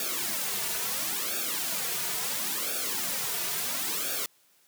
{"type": "noise with flanger", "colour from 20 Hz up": "white", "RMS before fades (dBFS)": -31, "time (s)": [0, 4.26], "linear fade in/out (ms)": 2, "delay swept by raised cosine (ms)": [0.98, 3.78], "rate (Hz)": 0.73, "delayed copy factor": -0.95, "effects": ["white hiss -64 dBFS RMS until 4.67 s", "high-pass 150 Hz 12 dB/octave"]}